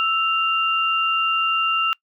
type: tone pair together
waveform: sine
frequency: 1318.5 / 2786 Hz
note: E6 / F7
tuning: 0 / -5 cents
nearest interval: octave + minor second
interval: 1295 cents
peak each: -20 / -20 dBFS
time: 0-1.93 s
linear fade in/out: 0 ms
effects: noise-tail reverb RT60 0.1 s tail -25 dB re dry